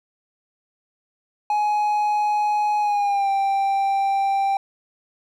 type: tone with pitch glide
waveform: triangle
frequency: 838 to 786.4 Hz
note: G#5 to G5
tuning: +15 to +5 cents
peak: -16 dBFS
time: 1.5-4.57 s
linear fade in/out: 2 ms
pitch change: -110 cents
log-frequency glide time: 2.8-3.3 s
effects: none